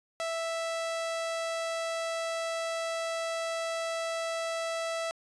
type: tone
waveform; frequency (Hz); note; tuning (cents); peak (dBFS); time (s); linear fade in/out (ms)
sawtooth; 659.3; E5; 0; -27; 0.2-5.11; 0
effects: resampled to 22050 Hz